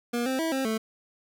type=tone with pitch steps; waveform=25% pulse; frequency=238.7 / 262 / 325.2 / 266.4 / 220.6 Hz; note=A#3 / C4 / E4 / C4 / A3; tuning=+41 / +2 / -23 / +31 / +5 cents; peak=-22 dBFS; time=0.13-0.78 s; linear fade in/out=10 ms; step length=130 ms; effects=none